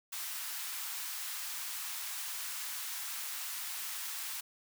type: high-pass noise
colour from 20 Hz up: white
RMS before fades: -40 dBFS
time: 0.12-4.41 s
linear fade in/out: 10 ms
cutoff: 890 Hz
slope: 24 dB/octave
effects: none